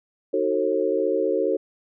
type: chord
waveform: sine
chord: D# diminished seventh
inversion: none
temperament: just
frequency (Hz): 311.1 / 373.4 / 448 / 537.6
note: D#4 / F#4 / A4 / C5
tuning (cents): 0 / +16 / +31 / +47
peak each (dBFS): -28 / -25 / -24 / -25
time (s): 0.33-1.57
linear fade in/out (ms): 10
effects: none